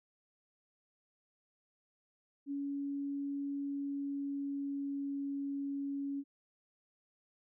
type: tone with pitch glide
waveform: sine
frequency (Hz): 281.2 to 279.4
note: C#4 to C#4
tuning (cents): +25 to +14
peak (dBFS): -35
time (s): 2.46-6.24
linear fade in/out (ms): 50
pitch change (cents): -11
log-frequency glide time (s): 3.53-5.29
effects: none